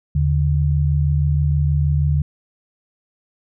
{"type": "tone pair together", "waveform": "sine", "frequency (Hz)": [78.7, 145], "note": ["D#2", "D3"], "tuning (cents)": [20, -22], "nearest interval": "major seventh", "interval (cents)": 1058, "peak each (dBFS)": -17, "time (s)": [0.15, 2.22], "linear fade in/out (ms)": 5, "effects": []}